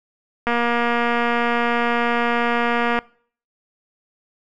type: click train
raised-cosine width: 0.5 ms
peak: -6 dBFS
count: 598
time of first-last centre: 0.47-2.989 s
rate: 237 Hz
effects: noise-tail reverb RT60 0.5 s tail -23 dB re dry